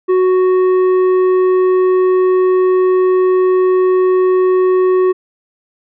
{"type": "tone with tanh clipping", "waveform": "sine", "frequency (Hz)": 370, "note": "F#4", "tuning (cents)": 0, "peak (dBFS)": -10, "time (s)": [0.08, 5.13], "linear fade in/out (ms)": 20, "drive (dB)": 8, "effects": []}